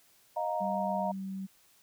sine chord, Eb suspended second, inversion none, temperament equal with one note detuned, 622.3 / 710.3 / 932.3 Hz, Eb5 / F5 / Bb5, 0 / +29 / 0 cents, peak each -34 dBFS, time 0.36-1.12 s, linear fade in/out 10 ms
sine tone with pitch glide, 195.2 to 192.18 Hz, G3 to G3, -7 to -34 cents, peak -35 dBFS, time 0.6-1.47 s, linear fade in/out 20 ms, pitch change -27 cents, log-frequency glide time 0.81-1.22 s
effects white hiss -64 dBFS RMS until 1.82 s

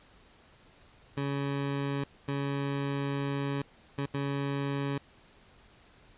20% pulse tone bursts at uneven times, 140.1 Hz, C#3, 19 cents sharp, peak -25 dBFS, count 4, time 1.17-2.04 / 2.28-3.62 / 3.98-4.06 / 4.14-4.98 s, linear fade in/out 5 ms, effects pink hiss -59 dBFS RMS until 6.17 s + resampled to 8000 Hz

